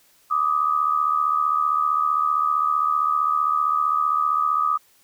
sine tone pair together, 1178 / 1253.4 Hz, D6 / D#6, +5 / +12 cents, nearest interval minor second, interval 107 cents, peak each -22 / -20 dBFS, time 0.3-4.78 s, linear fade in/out 20 ms, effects white hiss -58 dBFS RMS until 5.03 s

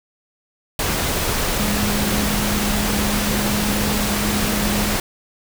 sine tone in noise, 207.4 Hz, G#3, 2 cents flat, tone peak -22 dBFS, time 1.59-4.96 s, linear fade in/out 2 ms, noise pink, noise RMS -21 dBFS, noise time 0.79-5 s, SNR -4 dB, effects none

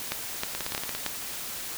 two click trains, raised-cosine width 0.2 ms, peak -14 / -10 dBFS, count 8 / 4, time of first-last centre 0.55-0.95 / 0.12-1.063 s, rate 17.5 / 3.18 Hz, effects white hiss -36 dBFS RMS until 1.77 s

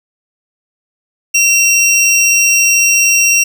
square tone pair together, 2719 / 5666 Hz, F7 / F8, -47 / +24 cents, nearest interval octave + minor second, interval 1271 cents, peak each -11 dBFS, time 1.34-3.44 s, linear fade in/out 10 ms, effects none

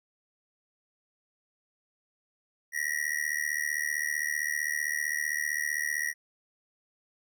square tone with amplitude modulation, 1905 Hz, A#6, 37 cents sharp, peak -25 dBFS, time 2.72-6.14 s, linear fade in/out 50 ms, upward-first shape sine, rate 75.5 Hz, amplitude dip 100%, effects none

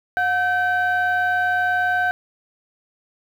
sine tone pair together, 724 / 1543 Hz, F#5 / G6, -38 / -28 cents, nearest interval octave + minor second, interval 1310 cents, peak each -19 / -18 dBFS, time 0.17-2.11 s, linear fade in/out 0 ms, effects tanh soft clip ceiling -13 dBFS + 8-bit

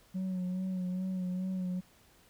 sine tone with vibrato, 184.5 Hz, F#3, 5 cents flat, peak -29 dBFS, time 0.14-1.81 s, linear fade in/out 20 ms, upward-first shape sine, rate 2.4 Hz, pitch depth 34 cents each way, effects tanh soft clip ceiling -31 dBFS + pink hiss -63 dBFS RMS until 2.29 s

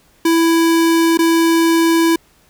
square tone with dropouts, 330.8 Hz, E4, 6 cents sharp, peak -11 dBFS, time 0.25-2.16 s, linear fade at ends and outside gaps 5 ms, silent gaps 1.174-1.189 s, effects pink hiss -53 dBFS RMS until 2.49 s

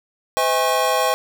square tone cluster, 510 / 641 / 814 / 1092 Hz, C5 / E5 / G#5 / C#6, -44 / -49 / -35 / -26 cents, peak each -23 dBFS, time 0.37-1.14 s, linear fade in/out 0 ms, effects none

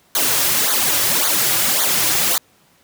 white noise with flanger, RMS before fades -17 dBFS, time 0.15-2.38 s, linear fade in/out 2 ms, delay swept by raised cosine 0.37 to 4.67 ms, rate 1.8 Hz, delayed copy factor -0.8, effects pink hiss -55 dBFS RMS until 2.83 s + high-pass 100 Hz 12 dB/octave

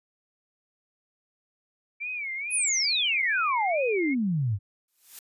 sine tone with vibrato, 2295 Hz, D7, 40 cents flat, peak -30 dBFS, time 2-4.15 s, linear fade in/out 20 ms, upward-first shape sine, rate 2.3 Hz, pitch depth 160 cents each way
sine exponential sweep, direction down, 10950 to 93.6 Hz, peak -23 dBFS, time 2.5-4.59 s, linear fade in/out 50 ms
blue noise with exponential growth, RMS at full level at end -38 dBFS, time 4.88-5.19 s, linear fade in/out 2 ms, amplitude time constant 67 ms
effects resampled to 32000 Hz

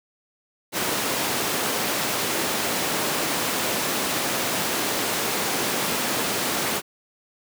pink high-pass noise, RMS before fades -25 dBFS, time 0.72-6.82 s, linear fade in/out 50 ms, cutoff 240 Hz, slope 12 dB/octave, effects none

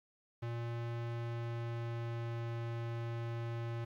square tone with pitch glide, 117.5 to 116.62 Hz, A#2 to A#2, +14 to +1 cents, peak -38 dBFS, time 0.42-3.85 s, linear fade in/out 10 ms, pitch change -13 cents, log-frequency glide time 1.02-2.52 s, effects low-pass 3000 Hz 12 dB/octave + 11-bit

